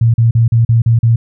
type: tone bursts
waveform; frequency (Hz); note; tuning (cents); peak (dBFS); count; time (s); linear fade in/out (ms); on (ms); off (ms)
sine; 115.5; A#2; -16; -6; 7; 0.01-1.16; 5; 130; 40
effects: none